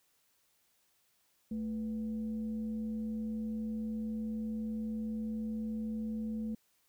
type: tone with frequency modulation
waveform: sine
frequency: 220 Hz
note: A3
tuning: in tune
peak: -34 dBFS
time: 1.51-6.55 s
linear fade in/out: 5 ms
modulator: 272 Hz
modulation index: 0.29
effects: white hiss -73 dBFS RMS until 6.88 s